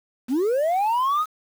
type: linear sweep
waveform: sine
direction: up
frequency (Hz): 225.8 to 1289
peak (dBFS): -16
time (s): 0.28-1.26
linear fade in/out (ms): 50
effects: tanh soft clip ceiling -18 dBFS + 7-bit